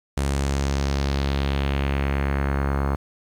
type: tone with low-pass filter sweep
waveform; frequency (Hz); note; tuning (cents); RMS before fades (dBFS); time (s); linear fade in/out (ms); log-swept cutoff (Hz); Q
sawtooth; 69.3; C#2; 0; -23; 0.17-2.96; 5; 9600 to 1200; 1.9
effects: 8-bit